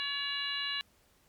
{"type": "harmonic tone with a mistuned harmonic", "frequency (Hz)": 568, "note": "C#5", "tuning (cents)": 42, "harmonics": [2, 3, 4, 5, 6, 7], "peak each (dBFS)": [-45, -39, -43, -36, -44, -37], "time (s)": [0, 0.81], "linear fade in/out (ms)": 0, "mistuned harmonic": 2, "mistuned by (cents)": -26, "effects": ["pink hiss -67 dBFS RMS until 1.28 s", "MP3 96 kbps"]}